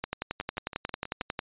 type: two click trains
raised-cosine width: 0.3 ms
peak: -14 / -23 dBFS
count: 16 / 6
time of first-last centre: 0.04-1.391 / 0.41-1.215 s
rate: 11.1 / 6.21 Hz
effects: resampled to 8000 Hz